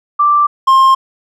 sine / triangle tone pair in turn, 1174.7 / 1061.9 Hz, D6 / C6, 0 / +25 cents, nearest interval major second, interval 175 cents, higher first, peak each -7 / -3 dBFS, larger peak second, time 0.19-0.47 / 0.67-0.95 s, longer neither, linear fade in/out 10 ms, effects none

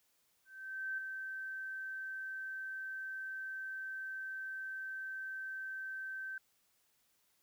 sine tone with ADSR envelope, 1549 Hz, G6, 21 cents flat, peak -35 dBFS, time 0.45-6.38 s, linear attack 530 ms, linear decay 4 ms, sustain -5 dB, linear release 3 ms, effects white hiss -75 dBFS RMS until 7.42 s

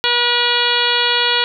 harmonic tone, 481.8 Hz, B4, 43 cents flat, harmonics 1 / 2 / 3 / 4 / 5 / 6 / 7 / 8 / 9, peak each -24 / -22 / -21 / -24 / -24 / -20 / -20 / -23 / -23 dBFS, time 0.04-1.44 s, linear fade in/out 0 ms, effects none

